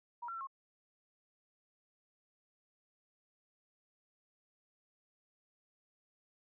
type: tone with pitch steps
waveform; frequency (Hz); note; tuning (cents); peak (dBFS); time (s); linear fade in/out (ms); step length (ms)
sine; 954 / 1361 / 1344 / 1083; A#5 / F6 / E6 / C#6; +40 / -45 / +33 / -41; -40; 0.22-0.472; 10; 63
effects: none